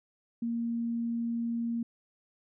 sine tone, 233.1 Hz, A#3, in tune, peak -29 dBFS, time 0.42-1.83 s, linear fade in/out 5 ms, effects none

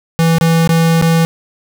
square tone with dropouts, 164.81 Hz, E3, in tune, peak -9 dBFS, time 0.19-1.25 s, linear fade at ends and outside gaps 0 ms, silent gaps 0.384-0.411 / 0.675-0.692 / 1.014-1.024 s, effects none

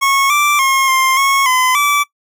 25% pulse tone with pitch steps, 1097 / 1172 / 1076 / 1054 / 1096 / 1020 / 1157 Hz, C#6 / D6 / C6 / C6 / C#6 / C6 / D6, -18 / -4 / +48 / +12 / -20 / -44 / -26 cents, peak -7 dBFS, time 0.01-2.04 s, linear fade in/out 20 ms, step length 290 ms, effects noise-tail reverb RT60 0.1 s tail -21 dB re dry

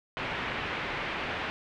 white low-pass noise, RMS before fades -34 dBFS, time 0.17-1.5 s, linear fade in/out 0 ms, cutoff 2700 Hz, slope 24 dB/octave, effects none

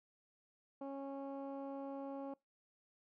15% pulse tone with low-pass filter, 275.2 Hz, C#4, 12 cents flat, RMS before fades -45 dBFS, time 0.81-2.34 s, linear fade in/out 5 ms, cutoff 700 Hz, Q 0.88, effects noise-tail reverb RT60 0.2 s tail -24 dB re dry

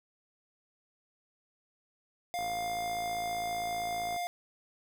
square tone, 704 Hz, F5, 14 cents sharp, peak -33 dBFS, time 2.34-4.27 s, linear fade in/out 0 ms
click train, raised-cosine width 1 ms, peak -31 dBFS, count 99, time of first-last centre 2.39-4.162 s, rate 55.3 Hz
effects none

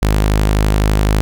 sawtooth tone, 51.91 Hz, G#1, in tune, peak -7 dBFS, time 0.02-1.21 s, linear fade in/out 0 ms, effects none

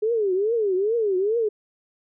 sine tone with vibrato, 415.3 Hz, G#4, in tune, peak -19 dBFS, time 0.02-1.49 s, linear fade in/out 10 ms, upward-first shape triangle, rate 2.4 Hz, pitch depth 250 cents each way, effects none

